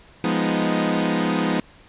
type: chord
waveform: sawtooth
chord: F half-diminished seventh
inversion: none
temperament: equal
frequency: 174.61 / 207.7 / 246.9 / 311.1 Hz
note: F3 / Ab3 / Cb4 / Eb4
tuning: 0 / 0 / 0 / 0 cents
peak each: -21 dBFS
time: 0.24-1.6 s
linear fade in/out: 2 ms
effects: pink hiss -50 dBFS RMS until 1.88 s + resampled to 8000 Hz